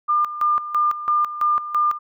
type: tone with tremolo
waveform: sine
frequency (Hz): 1202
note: D6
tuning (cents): +40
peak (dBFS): -15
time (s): 0.08-1.99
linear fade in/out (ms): 20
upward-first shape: square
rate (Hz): 3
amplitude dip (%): 75
effects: none